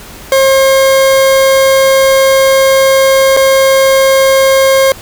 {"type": "tone with dropouts", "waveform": "40% pulse", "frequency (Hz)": 536, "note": "C5", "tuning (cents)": 42, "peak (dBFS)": -4, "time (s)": [0.32, 4.92], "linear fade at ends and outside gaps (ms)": 1, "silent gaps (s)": [3.366, 3.371], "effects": ["pink hiss -31 dBFS RMS until 5.01 s"]}